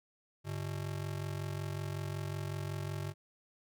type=ring-modulated tone; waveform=square; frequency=123.47 Hz; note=B2; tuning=in tune; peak=-34 dBFS; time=0.44-3.14 s; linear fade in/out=50 ms; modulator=22.7 Hz; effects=none